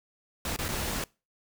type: noise with dropouts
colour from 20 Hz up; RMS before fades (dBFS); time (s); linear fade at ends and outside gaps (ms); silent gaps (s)
pink; -32; 0.45-1.04; 2; 0.563-0.588 / 0.683-0.687
effects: noise-tail reverb RT60 0.3 s tail -24 dB re dry